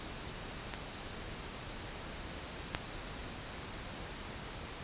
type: clicks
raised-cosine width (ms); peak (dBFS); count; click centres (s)
0.3; -22 / -15; 2; 0.738 / 2.749
effects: pink hiss -44 dBFS RMS until 4.83 s + resampled to 8000 Hz